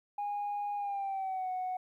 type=tone with pitch glide; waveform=sine; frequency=820 to 739 Hz; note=G#5 to F#5; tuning=-22 to -2 cents; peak=-31 dBFS; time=0.18-1.77 s; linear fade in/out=5 ms; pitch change=-180 cents; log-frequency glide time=0.76-1.5 s; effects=tanh soft clip ceiling -30 dBFS + 12-bit